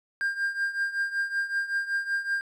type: tone with tremolo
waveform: triangle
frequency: 1600 Hz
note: G6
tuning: 35 cents sharp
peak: -20 dBFS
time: 0.21-2.41 s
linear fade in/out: 0 ms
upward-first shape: triangle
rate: 5.3 Hz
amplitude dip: 85%
effects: tanh soft clip ceiling -17 dBFS